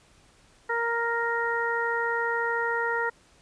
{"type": "harmonic tone", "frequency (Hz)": 466.2, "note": "A#4", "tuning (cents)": 0, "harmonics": [1, 2, 3, 4], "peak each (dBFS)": [-30, -30, -30, -30], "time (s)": [0.69, 3.1], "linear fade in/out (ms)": 10, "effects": ["pink hiss -59 dBFS RMS until 3.41 s", "resampled to 22050 Hz"]}